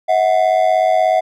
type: ring-modulated tone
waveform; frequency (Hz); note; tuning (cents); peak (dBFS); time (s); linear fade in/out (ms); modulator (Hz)
triangle; 690; F5; -21; -6; 0.08-1.21; 20; 48.3
effects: none